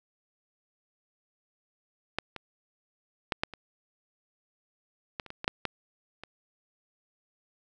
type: clicks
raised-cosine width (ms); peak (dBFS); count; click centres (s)
0.3; -12 / -22 / -11 / -10 / -26 / -17 / -30 / -24 / -19 / -8 / -13 / -25; 12; 2.186 / 2.363 / 3.322 / 3.435 / 3.537 / 5.198 / 5.263 / 5.304 / 5.444 / 5.479 / 5.653 / 6.236
effects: none